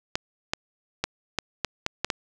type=clicks; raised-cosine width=0.2 ms; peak=-7 dBFS; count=8; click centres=0.155 / 0.535 / 1.04 / 1.387 / 1.647 / 1.864 / 2.046 / 2.102 s; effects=none